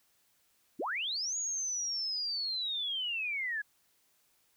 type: linear two-way sweep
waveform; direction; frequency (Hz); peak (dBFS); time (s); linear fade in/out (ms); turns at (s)
sine; up then down; 193.8 to 6800 to 1645; -32; 0.79-3.62; 10; 1.37
effects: white hiss -71 dBFS RMS until 4.56 s